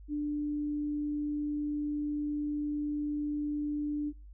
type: tone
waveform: sine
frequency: 295.2 Hz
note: D4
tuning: 9 cents sharp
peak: -30 dBFS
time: 0.08-4.13 s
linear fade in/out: 50 ms
effects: noise-tail reverb RT60 0.3 s tail -26 dB re dry + added 50 Hz sine -47 dBFS peak until 4.33 s